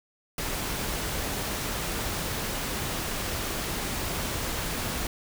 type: noise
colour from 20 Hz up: pink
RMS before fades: -31 dBFS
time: 0.38-5.07 s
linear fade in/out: 2 ms
effects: none